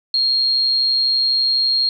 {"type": "tone", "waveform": "sine", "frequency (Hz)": 4244, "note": "C8", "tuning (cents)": 24, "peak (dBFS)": -14, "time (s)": [0.14, 1.89], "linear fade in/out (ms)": 2, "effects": []}